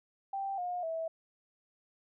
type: tone with pitch steps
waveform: sine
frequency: 784 / 714.8 / 651.7 Hz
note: G5 / F5 / E5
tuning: 0 / +40 / -20 cents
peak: -33 dBFS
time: 0.33-1.08 s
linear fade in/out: 5 ms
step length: 250 ms
effects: none